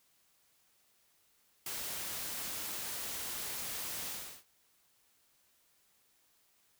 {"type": "noise with ADSR envelope", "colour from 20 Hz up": "white", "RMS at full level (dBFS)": -38, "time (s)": [1.66, 4.44], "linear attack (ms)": 4, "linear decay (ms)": 4, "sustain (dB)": -2, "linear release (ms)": 360, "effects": ["white hiss -71 dBFS RMS until 6.79 s"]}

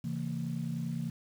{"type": "tone cluster", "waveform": "sine", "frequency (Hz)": [135.6, 165.8, 228.8], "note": ["C#3", "E3", "A#3"], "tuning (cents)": [-38, 10, -32], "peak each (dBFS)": [-37, -35, -37], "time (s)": [0.04, 1.1], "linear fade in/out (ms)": 5, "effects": ["tanh soft clip ceiling -24 dBFS", "9-bit"]}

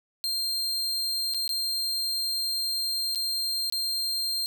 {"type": "tone with dropouts", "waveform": "40% pulse", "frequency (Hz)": 4185, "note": "C8", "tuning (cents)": 0, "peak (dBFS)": -25, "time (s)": [0.24, 4.46], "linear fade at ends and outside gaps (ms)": 0, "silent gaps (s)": [[1.338, 1.345], [1.478, 1.492], [3.149, 3.157], [3.699, 3.724]], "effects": []}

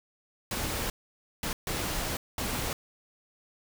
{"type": "noise bursts at uneven times", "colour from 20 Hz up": "pink", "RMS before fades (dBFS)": -32, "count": 4, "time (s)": [[0.51, 0.9], [1.43, 1.53], [1.67, 2.17], [2.38, 2.73]], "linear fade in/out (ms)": 2, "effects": []}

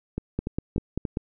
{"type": "two click trains", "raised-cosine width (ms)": 3, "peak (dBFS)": [-13, -15], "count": [5, 4], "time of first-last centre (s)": [[0.39, 1.171], [0.18, 1.052]], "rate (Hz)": [5.12, 3.44], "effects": []}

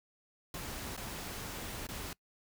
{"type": "noise with dropouts", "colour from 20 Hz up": "pink", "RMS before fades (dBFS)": -42, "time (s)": [0.54, 2.13], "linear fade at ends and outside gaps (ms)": 2, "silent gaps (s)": [[0.966, 0.975], [1.869, 1.888]], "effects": ["noise-tail reverb RT60 0.1 s tail -23 dB re dry"]}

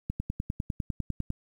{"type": "click train", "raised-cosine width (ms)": 5, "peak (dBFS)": -18, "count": 13, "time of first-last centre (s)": [0.1, 1.304], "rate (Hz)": 9.97, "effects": ["9-bit"]}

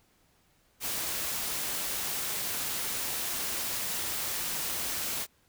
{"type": "noise", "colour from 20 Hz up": "white", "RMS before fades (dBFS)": -33, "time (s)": [0.8, 5.27], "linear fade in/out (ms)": 50, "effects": ["pink hiss -67 dBFS RMS until 5.48 s"]}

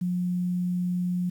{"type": "tone with quantisation", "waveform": "sine", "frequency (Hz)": 179, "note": "F3", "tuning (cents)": 43, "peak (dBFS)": -24, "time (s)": [0.01, 1.3], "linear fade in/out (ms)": 10, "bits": 9, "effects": []}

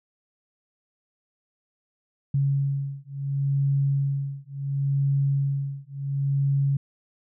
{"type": "beating tone pair", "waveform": "sine", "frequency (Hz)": [138.59, 139.3], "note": ["C#3", "C#3"], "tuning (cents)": [0, 9], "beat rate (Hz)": 0.71, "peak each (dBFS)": -25, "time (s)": [2.34, 6.77], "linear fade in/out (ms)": 5, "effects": []}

